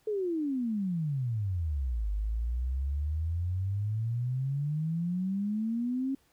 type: exponential two-way sweep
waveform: sine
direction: down then up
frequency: 440 to 50 to 273.5 Hz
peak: -28 dBFS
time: 0.07-6.15 s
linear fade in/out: 5 ms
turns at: 2.1 s
effects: pink hiss -68 dBFS RMS until 6.32 s